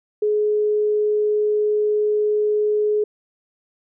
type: tone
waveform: sine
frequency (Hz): 421.6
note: G#4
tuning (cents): +26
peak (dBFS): -16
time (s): 0.22-3.04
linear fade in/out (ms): 5
effects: none